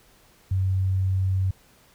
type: tone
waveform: sine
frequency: 94.6 Hz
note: F#2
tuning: 39 cents sharp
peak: -20 dBFS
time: 0.51-1.51 s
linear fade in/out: 5 ms
effects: pink hiss -57 dBFS RMS until 1.94 s